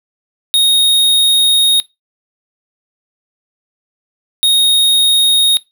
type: tone pair in turn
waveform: square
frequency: 3729 / 3729 Hz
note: A#7 / A#7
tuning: 0 / 0 cents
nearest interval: unison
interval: 0 cents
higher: neither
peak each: -8 dBFS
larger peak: neither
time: 0.54-1.8 / 4.43-5.57 s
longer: first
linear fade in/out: 0 ms
effects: noise-tail reverb RT60 0.2 s tail -22 dB re dry